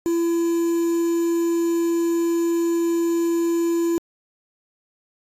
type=tone with quantisation; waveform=triangle; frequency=337.4 Hz; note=E4; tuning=40 cents sharp; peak=-16 dBFS; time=0.06-3.98 s; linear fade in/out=0 ms; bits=6; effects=AAC 48 kbps